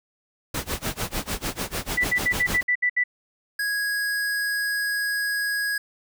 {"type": "noise with tremolo", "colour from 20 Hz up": "pink", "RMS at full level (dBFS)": -26, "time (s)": [0.54, 2.63], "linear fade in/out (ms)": 5, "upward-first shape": "sine", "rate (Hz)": 6.7, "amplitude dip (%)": 95}
{"type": "tone bursts", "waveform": "sine", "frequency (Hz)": 1975.5, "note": "B6", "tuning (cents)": 0, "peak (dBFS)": -18, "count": 8, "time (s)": [1.97, 3.039], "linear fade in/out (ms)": 10, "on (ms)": 75, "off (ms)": 67}
{"type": "tone", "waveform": "square", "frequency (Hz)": 1657, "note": "G#6", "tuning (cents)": -4, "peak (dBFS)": -24, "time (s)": [3.59, 5.78], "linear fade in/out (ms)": 5}
{"effects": []}